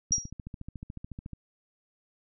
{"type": "click train", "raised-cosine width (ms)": 5, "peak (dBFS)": -27, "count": 18, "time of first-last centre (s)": [0.11, 1.333], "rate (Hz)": 13.9}
{"type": "tone with exponential decay", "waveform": "sine", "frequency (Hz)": 5690, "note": "F8", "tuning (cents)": 31, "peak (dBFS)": -18, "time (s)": [0.12, 0.3], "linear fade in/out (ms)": 2, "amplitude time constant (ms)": 39}
{"effects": []}